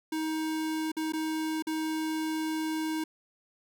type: tone with dropouts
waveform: square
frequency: 315.4 Hz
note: D#4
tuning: 24 cents sharp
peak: -30 dBFS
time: 0.12-3.04 s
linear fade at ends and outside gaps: 5 ms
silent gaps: 0.918-0.967 / 1.123-1.134 / 1.624-1.669 s
effects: none